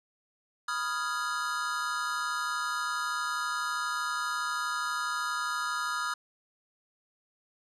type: chord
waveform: square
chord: F half-diminished seventh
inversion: second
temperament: equal with one note detuned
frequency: 987.8 / 1244.5 / 1396.9 / 1667.9 Hz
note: Cb6 / Eb6 / F6 / Ab6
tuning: 0 / 0 / 0 / +7 cents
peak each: -40 / -34 / -35 / -39 dBFS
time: 0.68-6.14 s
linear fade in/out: 5 ms
effects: low-pass 9000 Hz 12 dB/octave